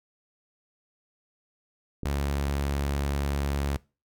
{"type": "clicks", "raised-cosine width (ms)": 3, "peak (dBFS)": -21, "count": 2, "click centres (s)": [2.033, 2.483]}
{"type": "tone", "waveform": "sawtooth", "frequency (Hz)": 70.5, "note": "C#2", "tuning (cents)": 30, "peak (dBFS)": -22, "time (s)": [2.05, 3.77], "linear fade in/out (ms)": 5}
{"effects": ["noise-tail reverb RT60 0.3 s tail -22 dB re dry"]}